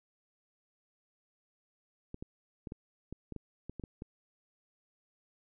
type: clicks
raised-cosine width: 3 ms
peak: -28 dBFS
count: 11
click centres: 2.144 / 2.225 / 2.672 / 2.721 / 3.126 / 3.323 / 3.363 / 3.696 / 3.797 / 3.838 / 4.021 s
effects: none